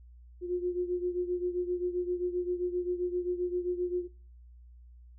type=beating tone pair; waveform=sine; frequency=355.3 / 362.9 Hz; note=F4 / F#4; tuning=+30 / -34 cents; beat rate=7.6 Hz; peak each=-30 / -35 dBFS; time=0.41-4.08 s; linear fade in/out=50 ms; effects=noise-tail reverb RT60 0.4 s tail -19 dB re dry + added 60 Hz sine -50 dBFS peak until 5.18 s